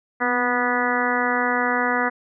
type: harmonic tone with a mistuned harmonic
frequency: 245.2 Hz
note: B3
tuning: 12 cents flat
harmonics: 1 / 2 / 3 / 4 / 5 / 6 / 7 / 8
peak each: -27 / -27 / -27 / -27 / -27 / -27 / -27 / -27 dBFS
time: 0.2-2.1 s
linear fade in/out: 20 ms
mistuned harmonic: 1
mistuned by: +34 cents
effects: none